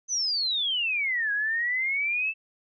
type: exponential two-way sweep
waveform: sine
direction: down then up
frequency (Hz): 6210 to 1637 to 2662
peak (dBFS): -24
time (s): 0.08-2.34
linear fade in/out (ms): 50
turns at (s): 1.32
effects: none